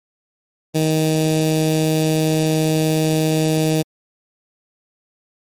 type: tone with notch filter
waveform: 15% pulse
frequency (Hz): 157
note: D#3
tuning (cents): +16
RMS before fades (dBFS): -17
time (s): 0.74-3.83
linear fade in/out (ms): 20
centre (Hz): 1400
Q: 0.69
effects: MP3 64 kbps